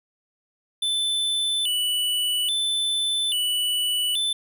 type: tone with vibrato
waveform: square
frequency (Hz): 3229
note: G#7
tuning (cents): -49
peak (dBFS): -22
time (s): 0.82-4.33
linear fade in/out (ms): 5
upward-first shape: square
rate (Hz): 0.6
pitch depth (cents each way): 150
effects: none